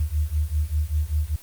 sine beating tone pair, 73.42 / 78.52 Hz, D2 / D#2, 0 / +16 cents, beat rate 5.1 Hz, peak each -24 dBFS, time 0-1.36 s, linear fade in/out 5 ms, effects white hiss -47 dBFS RMS until 1.42 s + Opus 24 kbps

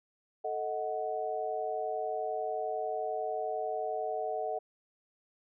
sine chord, D# diminished, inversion second, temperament equal with one note detuned, 440 / 628.8 / 740 Hz, A4 / D#5 / F#5, 0 / +18 / 0 cents, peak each -37 / -36 / -35 dBFS, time 0.44-4.59 s, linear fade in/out 10 ms, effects none

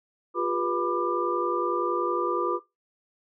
sine tone cluster, 352.7 / 403.4 / 487.8 / 990 / 1190 Hz, F4 / G4 / B4 / B5 / D6, +17 / +50 / -21 / +4 / +22 cents, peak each -28 / -34 / -31 / -34 / -27 dBFS, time 0.34-2.6 s, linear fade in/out 50 ms, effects noise-tail reverb RT60 0.2 s tail -19 dB re dry

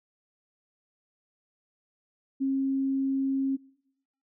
sine tone, 270 Hz, C#4, 45 cents flat, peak -24 dBFS, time 2.4-3.57 s, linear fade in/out 20 ms, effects noise-tail reverb RT60 0.8 s tail -24 dB re dry

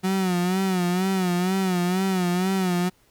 35% pulse tone with vibrato, 184 Hz, F#3, 9 cents flat, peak -19 dBFS, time 0.03-2.9 s, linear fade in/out 20 ms, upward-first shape sine, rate 2.1 Hz, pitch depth 79 cents each way, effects pink hiss -61 dBFS RMS until 3.1 s

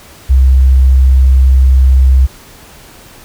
sine tone, 65.41 Hz, C2, in tune, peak -3 dBFS, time 0.29-2.27 s, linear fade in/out 20 ms, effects pink hiss -37 dBFS RMS until 3.24 s

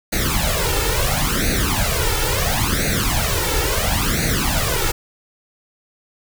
pink noise with flanger, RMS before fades -19 dBFS, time 0.12-4.92 s, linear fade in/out 10 ms, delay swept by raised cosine 0.47 to 2.27 ms, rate 0.73 Hz, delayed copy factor +0.85, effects none

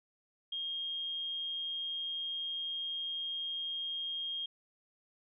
sine tone, 3234 Hz, G#7, 47 cents flat, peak -35 dBFS, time 0.52-4.46 s, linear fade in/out 5 ms, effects none

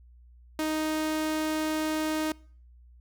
sawtooth tone, 311.4 Hz, D#4, 2 cents sharp, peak -23 dBFS, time 0.59-2.32 s, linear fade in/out 2 ms, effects noise-tail reverb RT60 0.5 s tail -25 dB re dry + added 60 Hz sine -51 dBFS peak until 3 s

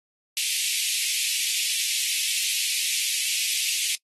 pink high-pass noise, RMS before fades -26 dBFS, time 0.37-3.95 s, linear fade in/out 0 ms, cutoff 2300 Hz, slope 48 dB/octave, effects noise-tail reverb RT60 0.1 s tail -25 dB re dry + AAC 32 kbps

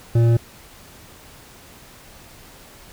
triangle tone with hard clipping, 116.54 Hz, A#2, in tune, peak -14 dBFS, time 0.15-0.37 s, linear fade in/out 5 ms, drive 13 dB, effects pink hiss -45 dBFS RMS until 2.92 s

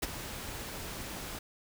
pink noise with ADSR envelope, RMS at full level -30 dBFS, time 0.02-1.39 s, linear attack 12 ms, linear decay 24 ms, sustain -11 dB, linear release 6 ms, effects none

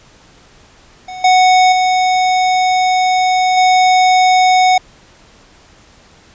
square tone with level steps, 740 Hz, F#5, in tune, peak -26 / -7 / -11 / -8 dBFS, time 1.08-4.78 s, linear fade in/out 5 ms, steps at 1.24 / 1.72 / 3.57 s, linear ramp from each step 5 ms, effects pink hiss -45 dBFS RMS until 6.34 s + resampled to 16000 Hz

